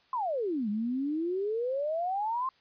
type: exponential two-way sweep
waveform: sine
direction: down then up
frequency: 1071 to 202.1 to 1071 Hz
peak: -28 dBFS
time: 0.13-2.49 s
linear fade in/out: 2 ms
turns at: 0.69 s
effects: white hiss -65 dBFS RMS until 2.6 s + resampled to 11025 Hz